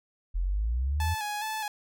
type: exponential sweep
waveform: sine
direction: up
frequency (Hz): 41.2 to 87.31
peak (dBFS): -25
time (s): 0.34-1.15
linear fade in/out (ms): 20
type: tone with vibrato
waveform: sawtooth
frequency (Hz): 852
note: G#5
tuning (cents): +44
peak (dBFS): -27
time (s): 1-1.68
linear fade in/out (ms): 2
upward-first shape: square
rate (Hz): 2.4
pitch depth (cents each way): 37
effects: none